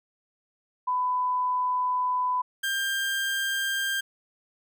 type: tone pair in turn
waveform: sine / 30% pulse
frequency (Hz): 1000 / 1592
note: B5 / G6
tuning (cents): +21 / +26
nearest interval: minor sixth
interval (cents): 805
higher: second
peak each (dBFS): -23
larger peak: neither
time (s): 0.87-2.42 / 2.63-4.01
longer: first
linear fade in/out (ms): 10
effects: none

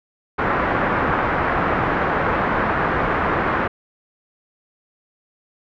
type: low-pass noise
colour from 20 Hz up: white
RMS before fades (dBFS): -20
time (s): 0.38-3.68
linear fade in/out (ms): 10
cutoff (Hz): 1600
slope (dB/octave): 24
effects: none

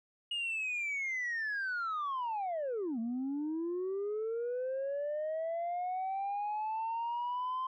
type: linear two-way sweep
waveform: sine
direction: down then up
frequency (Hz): 2879 to 222.4 to 1043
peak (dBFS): -31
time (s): 0.31-7.67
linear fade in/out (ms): 5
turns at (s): 2.99
effects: tanh soft clip ceiling -31 dBFS

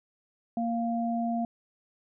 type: tone pair together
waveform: sine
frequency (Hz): 232.6 / 697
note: A#3 / F5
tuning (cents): -4 / -4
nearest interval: octave + perfect fifth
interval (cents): 1900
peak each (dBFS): -28 / -31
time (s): 0.57-1.45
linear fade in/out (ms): 2
effects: none

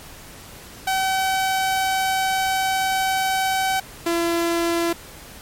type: tone pair in turn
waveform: sawtooth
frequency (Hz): 763 / 338.5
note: G5 / E4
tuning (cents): -47 / +46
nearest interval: octave + major second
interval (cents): 1407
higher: first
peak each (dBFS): -15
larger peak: neither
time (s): 0.87-3.8 / 4.06-4.93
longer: first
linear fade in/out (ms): 5
effects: pink hiss -41 dBFS RMS until 5.41 s + MP3 64 kbps

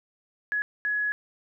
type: tone bursts at uneven times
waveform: sine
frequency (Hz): 1685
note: G#6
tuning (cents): +25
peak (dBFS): -24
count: 2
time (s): 0.52-0.62 / 0.85-1.12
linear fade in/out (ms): 0
effects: none

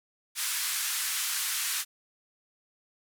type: band-pass noise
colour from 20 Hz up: white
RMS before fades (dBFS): -31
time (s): 0.35-1.85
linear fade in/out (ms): 50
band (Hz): 1200 to 13000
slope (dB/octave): 24
effects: none

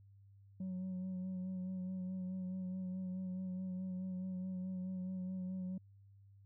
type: tone with vibrato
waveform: sine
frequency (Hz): 185.3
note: F#3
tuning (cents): +3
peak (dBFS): -36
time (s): 0.6-5.78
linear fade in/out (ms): 5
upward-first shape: sine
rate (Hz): 4.7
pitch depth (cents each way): 25
effects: tanh soft clip ceiling -38 dBFS + added 99 Hz sine -59 dBFS peak until 6.45 s

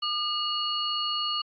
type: tone cluster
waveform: sine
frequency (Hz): 1212 / 2879 / 4377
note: D#6 / F#7 / C#8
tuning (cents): -46 / -48 / -23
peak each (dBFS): -31 / -30 / -31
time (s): 0.02-1.42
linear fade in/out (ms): 10
effects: AAC 64 kbps

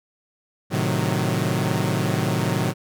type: chord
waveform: sawtooth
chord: A diminished seventh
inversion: none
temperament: equal with one note detuned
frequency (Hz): 110 / 130.81 / 154.4 / 185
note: A2 / C3 / Eb3 / Gb3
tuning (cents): 0 / 0 / -13 / 0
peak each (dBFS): -22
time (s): 0.7-2.74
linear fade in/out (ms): 50
effects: none

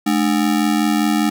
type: ring-modulated tone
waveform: square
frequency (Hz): 257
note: C4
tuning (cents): -31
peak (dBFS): -12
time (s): 0.06-1.3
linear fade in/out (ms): 10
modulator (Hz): 42.5
effects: none

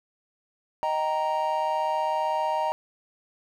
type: chord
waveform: triangle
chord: Eb major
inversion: none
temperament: just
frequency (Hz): 622.3 / 777.8 / 933.4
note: Eb5 / G5 / Bb5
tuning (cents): 0 / -14 / +2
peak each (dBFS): -27 / -29 / -24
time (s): 0.83-2.72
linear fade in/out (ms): 0
effects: none

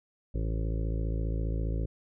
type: harmonic tone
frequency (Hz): 54.9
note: A1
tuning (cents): -3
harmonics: 1 / 2 / 3 / 5 / 6 / 7 / 8 / 9 / 10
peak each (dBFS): -29 / -35 / -39 / -43 / -45 / -46 / -47 / -48 / -49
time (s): 0.34-1.86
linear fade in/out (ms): 10
effects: none

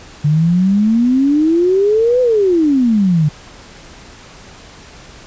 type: exponential two-way sweep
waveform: sine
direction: up then down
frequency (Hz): 145.1 to 511 to 145.1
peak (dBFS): -9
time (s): 0.24-3.29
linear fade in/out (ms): 10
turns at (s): 2.21
effects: pink hiss -38 dBFS RMS until 5.26 s + resampled to 16000 Hz

